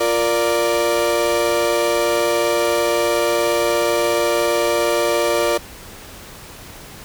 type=chord; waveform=35% pulse; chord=Bb major; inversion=second; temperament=equal; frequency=349.2 / 466.2 / 587.3 Hz; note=F4 / Bb4 / D5; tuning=0 / 0 / 0 cents; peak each=-20 / -19 / -17 dBFS; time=0-5.58 s; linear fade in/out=10 ms; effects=pink hiss -38 dBFS RMS until 7.04 s